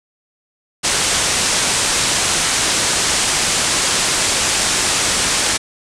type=low-pass noise; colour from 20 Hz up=white; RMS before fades=-17 dBFS; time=0.83-5.58 s; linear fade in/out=20 ms; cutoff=9300 Hz; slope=48 dB/octave; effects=none